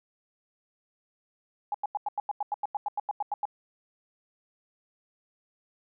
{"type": "tone bursts", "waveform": "sine", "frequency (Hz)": 827, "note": "G#5", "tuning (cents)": -8, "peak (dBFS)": -26, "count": 16, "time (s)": [1.72, 3.454], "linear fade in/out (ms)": 2, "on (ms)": 24, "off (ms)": 90, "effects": []}